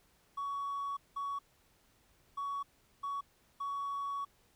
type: tone bursts at uneven times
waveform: triangle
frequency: 1122 Hz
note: C#6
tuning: 21 cents sharp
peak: -32 dBFS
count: 5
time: 0.37-0.97 / 1.16-1.39 / 2.37-2.63 / 3.03-3.21 / 3.6-4.25 s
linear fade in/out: 10 ms
effects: tanh soft clip ceiling -31 dBFS + pink hiss -69 dBFS RMS until 4.55 s